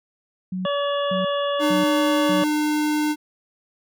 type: tone bursts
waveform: sine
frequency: 185 Hz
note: F#3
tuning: in tune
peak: -24 dBFS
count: 4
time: 0.52-2.43 s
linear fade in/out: 5 ms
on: 140 ms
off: 450 ms
type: harmonic tone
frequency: 570 Hz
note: C#5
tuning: 48 cents sharp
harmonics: 1 / 2 / 3 / 5 / 6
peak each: -22 / -27 / -34 / -33 / -33 dBFS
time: 0.65-2.44 s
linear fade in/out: 2 ms
type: tone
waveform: square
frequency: 301.7 Hz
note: D4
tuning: 47 cents sharp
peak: -20 dBFS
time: 1.59-3.16 s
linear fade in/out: 50 ms
effects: none